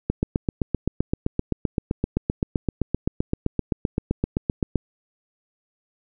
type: click train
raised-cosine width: 3 ms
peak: -8 dBFS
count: 37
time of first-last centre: 0.1-4.757 s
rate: 7.73 Hz
effects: none